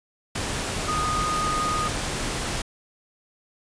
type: tone in noise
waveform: sine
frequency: 1237 Hz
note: D#6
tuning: 10 cents flat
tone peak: -24 dBFS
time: 0.88-1.88 s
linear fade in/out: 5 ms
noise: pink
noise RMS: -28 dBFS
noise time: 0.35-2.62 s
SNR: +1 dB
effects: resampled to 22050 Hz